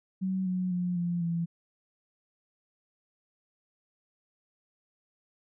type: tone with pitch steps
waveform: sine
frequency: 188.5 / 183.35 / 178.33 / 173.46 / 168.71 Hz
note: F#3 / F#3 / F3 / F3 / E3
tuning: +32 / -15 / +36 / -11 / +40 cents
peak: -27 dBFS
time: 0.21-1.46 s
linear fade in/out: 20 ms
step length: 250 ms
effects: none